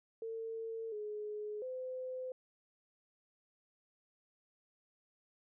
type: tone with pitch steps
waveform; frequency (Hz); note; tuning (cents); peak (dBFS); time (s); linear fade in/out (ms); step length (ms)
sine; 451 / 421.3 / 512; A4 / G#4 / C5; +43 / +25 / -38; -39; 0.22-2.32; 2; 700
effects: none